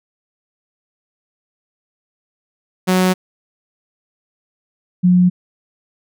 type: tone pair in turn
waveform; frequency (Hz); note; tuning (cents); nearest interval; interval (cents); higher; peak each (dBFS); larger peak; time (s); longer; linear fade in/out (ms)
sawtooth / sine; 184.7 / 179.86; F#3 / F#3; -3 / -49; unison; 46; first; -8; neither; 2.87-3.14 / 5.03-5.3; neither; 20
effects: none